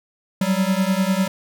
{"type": "beating tone pair", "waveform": "square", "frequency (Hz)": [185.6, 195.6], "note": ["F#3", "G3"], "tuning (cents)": [6, -4], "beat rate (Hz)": 10, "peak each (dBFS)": -21, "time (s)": [0.41, 1.28], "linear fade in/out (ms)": 5, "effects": []}